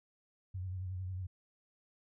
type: tone with vibrato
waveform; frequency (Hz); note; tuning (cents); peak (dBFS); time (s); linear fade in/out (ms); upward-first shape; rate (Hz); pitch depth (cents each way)
sine; 92.5; F#2; 0; -37; 0.54-1.27; 10; triangle; 11; 64
effects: none